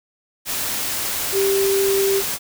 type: tone in noise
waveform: sine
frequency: 392 Hz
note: G4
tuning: in tune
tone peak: -16 dBFS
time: 1.32-2.23 s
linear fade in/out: 50 ms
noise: white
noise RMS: -24 dBFS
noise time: 0.45-2.39 s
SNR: +5 dB
effects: none